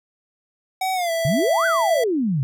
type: tone with pitch glide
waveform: square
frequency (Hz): 755 to 661.1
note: F#5 to E5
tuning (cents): +35 to +5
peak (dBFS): -21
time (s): 0.81-2.04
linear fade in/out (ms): 5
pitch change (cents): -230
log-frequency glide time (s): 0.94-1.11
type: exponential two-way sweep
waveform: sine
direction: up then down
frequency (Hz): 125.1 to 1579 to 125.1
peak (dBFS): -18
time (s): 1.25-2.43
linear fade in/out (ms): 0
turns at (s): 1.66
effects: none